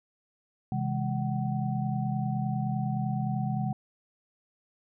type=tone cluster; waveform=sine; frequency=131.4 / 161.2 / 204.7 / 752 Hz; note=C3 / E3 / G#3 / F#5; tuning=+8 / -38 / -25 / +28 cents; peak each=-30 / -34 / -32 / -36 dBFS; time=0.72-3.73 s; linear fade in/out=2 ms; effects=none